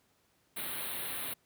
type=band-stop noise; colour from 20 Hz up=white; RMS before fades=-38 dBFS; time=0.56-1.34 s; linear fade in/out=10 ms; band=4200 to 9000 Hz; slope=96 dB/octave; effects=pink hiss -71 dBFS RMS until 1.45 s + high-pass 80 Hz 12 dB/octave